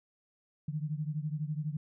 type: beating tone pair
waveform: sine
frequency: 148.4 / 160.4 Hz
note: D3 / E3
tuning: +18 / -47 cents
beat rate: 12 Hz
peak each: -34 / -37 dBFS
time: 0.68-1.77 s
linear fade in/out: 5 ms
effects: none